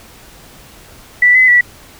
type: tone with pitch steps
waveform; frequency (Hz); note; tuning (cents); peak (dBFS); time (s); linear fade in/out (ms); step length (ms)
sine; 1968 / 2026 / 1952; B6 / B6 / B6; -7 / +44 / -21; -5; 1.22-1.61; 5; 130
effects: pink hiss -40 dBFS RMS until 1.99 s